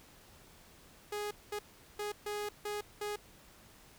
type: tone bursts at uneven times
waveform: sawtooth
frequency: 415.3 Hz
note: G#4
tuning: in tune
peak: -32 dBFS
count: 6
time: 1.12-1.31 / 1.52-1.59 / 1.99-2.12 / 2.26-2.49 / 2.65-2.81 / 3.01-3.16 s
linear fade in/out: 5 ms
effects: pink hiss -59 dBFS RMS until 3.98 s